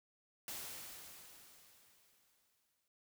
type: noise with exponential decay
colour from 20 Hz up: white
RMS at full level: -44 dBFS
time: 0.48-2.88 s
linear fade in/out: 1 ms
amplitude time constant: 520 ms
effects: none